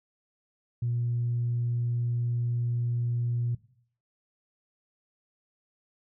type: tone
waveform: sine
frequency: 119.6 Hz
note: A#2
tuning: 45 cents sharp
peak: -25 dBFS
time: 0.82-3.55 s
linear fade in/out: 5 ms
effects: noise-tail reverb RT60 0.6 s tail -18 dB re dry + tanh soft clip ceiling -21 dBFS